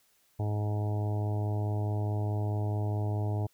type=harmonic tone; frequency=104.7 Hz; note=G#2; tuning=15 cents sharp; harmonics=1 / 2 / 3 / 4 / 5 / 6 / 7 / 8 / 9; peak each=-28 / -44 / -41 / -42 / -51 / -43 / -45 / -46 / -53 dBFS; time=0.39-3.47 s; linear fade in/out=10 ms; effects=white hiss -68 dBFS RMS until 3.53 s